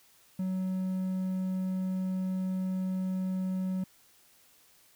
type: tone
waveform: triangle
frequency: 186.8 Hz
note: F#3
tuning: 17 cents sharp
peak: -27 dBFS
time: 0.39-3.84 s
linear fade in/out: 5 ms
effects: white hiss -62 dBFS RMS until 4.95 s